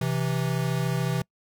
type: tone pair together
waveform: square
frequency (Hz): 130.48 / 164.4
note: C3 / E3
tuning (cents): -4 / -4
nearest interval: major third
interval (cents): 400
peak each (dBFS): -27 / -28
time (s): 0.01-1.22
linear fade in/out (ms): 5
effects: noise-tail reverb RT60 0.1 s tail -26 dB re dry